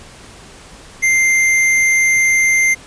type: tone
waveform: square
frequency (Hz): 2093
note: C7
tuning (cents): 0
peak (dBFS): -11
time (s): 1.02-2.75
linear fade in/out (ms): 20
effects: pink hiss -39 dBFS RMS until 2.86 s + resampled to 22050 Hz